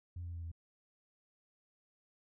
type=tone with pitch steps; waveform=sine; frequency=87.31 / 85.91 / 84.53 / 83.17 Hz; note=F2 / F2 / E2 / E2; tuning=0 / -28 / +44 / +16 cents; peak=-39 dBFS; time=0.16-0.516 s; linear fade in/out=5 ms; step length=89 ms; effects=tanh soft clip ceiling -37 dBFS